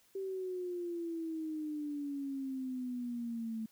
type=exponential sweep; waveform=sine; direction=down; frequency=389.9 to 220 Hz; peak=-36 dBFS; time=0.15-3.66 s; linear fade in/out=5 ms; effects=white hiss -68 dBFS RMS until 3.71 s